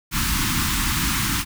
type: band-stop noise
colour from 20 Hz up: pink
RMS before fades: -22 dBFS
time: 0.11-1.45 s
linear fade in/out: 50 ms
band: 310 to 940 Hz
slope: 48 dB/octave
effects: none